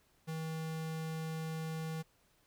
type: tone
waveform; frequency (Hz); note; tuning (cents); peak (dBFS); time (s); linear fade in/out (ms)
square; 160; D#3; +49; -38; 0.27-2.03; 20
effects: pink hiss -71 dBFS RMS until 2.46 s